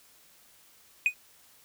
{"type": "tone with exponential decay", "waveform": "triangle", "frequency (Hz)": 2489, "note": "D#7", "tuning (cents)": 0, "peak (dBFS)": -14, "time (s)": [1.06, 1.14], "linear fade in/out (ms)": 1, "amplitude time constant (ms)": 17, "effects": ["tanh soft clip ceiling -14 dBFS", "white hiss -59 dBFS RMS until 1.64 s"]}